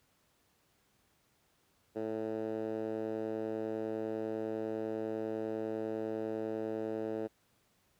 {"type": "tone with band-pass filter", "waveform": "10% pulse", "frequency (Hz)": 110, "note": "A2", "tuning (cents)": 0, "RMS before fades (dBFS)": -37, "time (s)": [1.95, 7.28], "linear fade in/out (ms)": 20, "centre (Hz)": 420, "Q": 1.7, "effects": ["pink hiss -72 dBFS RMS until 7.99 s", "high-pass 60 Hz 12 dB/octave"]}